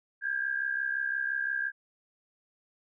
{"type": "tone pair together", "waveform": "sine", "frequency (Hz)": [1595.4, 1661.2], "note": ["G6", "G#6"], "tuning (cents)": [30, 0], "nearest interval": "minor second", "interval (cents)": 70, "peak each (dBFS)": [-30, -33], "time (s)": [0.21, 1.72], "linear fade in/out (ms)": 50, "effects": []}